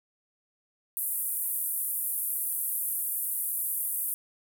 white band-pass noise, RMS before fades -31 dBFS, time 0.97-4.14 s, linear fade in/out 0 ms, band 9600 to 15000 Hz, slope 48 dB/octave, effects none

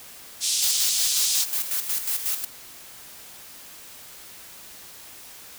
white band-pass noise, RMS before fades -24 dBFS, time 0.4-1.46 s, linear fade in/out 50 ms, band 3500 to 8600 Hz, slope 24 dB/octave
blue noise with tremolo, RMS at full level -25 dBFS, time 0.62-2.45 s, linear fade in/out 5 ms, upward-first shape square, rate 5.5 Hz, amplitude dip 60%
effects white hiss -44 dBFS RMS until 5.58 s

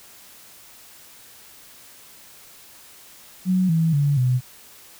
sine tone with pitch steps, 185 / 162.92 / 143.48 / 126.36 Hz, F#3 / E3 / D3 / B2, 0 / -20 / -40 / +40 cents, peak -16 dBFS, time 3.45-4.41 s, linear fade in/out 50 ms, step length 240 ms, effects white hiss -47 dBFS RMS until 4.99 s

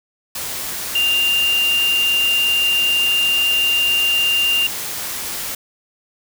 sine tone in noise, 2794 Hz, F7, in tune, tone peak -14 dBFS, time 0.95-4.67 s, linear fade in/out 5 ms, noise white, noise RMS -26 dBFS, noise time 0.35-5.55 s, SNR +9 dB, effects none

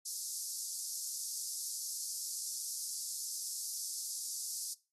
pink high-pass noise, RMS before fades -40 dBFS, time 0.05-4.74 s, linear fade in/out 10 ms, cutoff 4900 Hz, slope 48 dB/octave, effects noise-tail reverb RT60 0.3 s tail -20 dB re dry + AAC 32 kbps

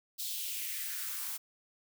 blue noise with high-pass filter sweep, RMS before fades -38 dBFS, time 0.18-1.38 s, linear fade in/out 20 ms, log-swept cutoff 4000 to 940 Hz, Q 2.5, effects none

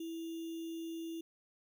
sine tone with sample-and-hold, 329.7 Hz, E4, in tune, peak -39 dBFS, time 0-1.21 s, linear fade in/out 5 ms, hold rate 3150 Hz, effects none

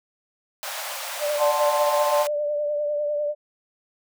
pink high-pass noise, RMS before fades -32 dBFS, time 0.63-2.27 s, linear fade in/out 0 ms, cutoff 540 Hz, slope 96 dB/octave
sine tone with vibrato, 591 Hz, D5, 11 cents sharp, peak -22 dBFS, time 1.19-3.35 s, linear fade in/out 50 ms, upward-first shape triangle, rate 10 Hz, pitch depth 35 cents each way
sine chord, D dominant seventh, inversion none, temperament equal with one note detuned, 585.6 / 740 / 880 / 1046.5 Hz, D5 / F#5 / A5 / C6, -5 / 0 / 0 / 0 cents, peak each -25 / -30 / -25 / -26 dBFS, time 1.37-2.27 s, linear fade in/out 50 ms
effects none

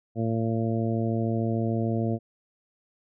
harmonic tone, 113.4 Hz, A#2, 47 cents flat, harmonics 1 / 2 / 3 / 4 / 5 / 6, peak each -27 / -28 / -32 / -35 / -36 / -36 dBFS, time 0.15-2.19 s, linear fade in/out 50 ms, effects none

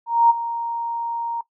sine tone with ADSR envelope, 932.3 Hz, A#5, in tune, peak -9 dBFS, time 0.06-1.41 s, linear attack 240 ms, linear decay 20 ms, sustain -14 dB, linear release 4 ms, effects noise-tail reverb RT60 0.1 s tail -18 dB re dry

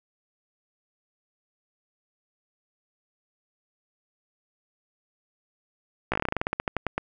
slowing click train, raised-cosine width 0.5 ms, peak -10 dBFS, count 18, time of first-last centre 6.12-6.98 s, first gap 16 ms, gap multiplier 1.13, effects none

